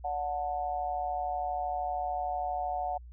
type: tone with amplitude modulation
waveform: sine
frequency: 731 Hz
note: F#5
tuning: 21 cents flat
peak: -26 dBFS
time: 0.04-2.98 s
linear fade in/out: 10 ms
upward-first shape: sine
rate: 153 Hz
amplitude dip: 85%
effects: added 60 Hz sine -45 dBFS peak until 3.12 s